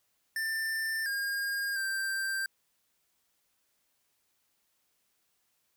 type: tone with pitch steps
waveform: square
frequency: 1785 / 1618 / 1573 Hz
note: A6 / G#6 / G6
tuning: +24 / -46 / +6 cents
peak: -31 dBFS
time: 0.36-2.46 s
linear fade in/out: 2 ms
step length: 700 ms
effects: white hiss -75 dBFS RMS until 5.76 s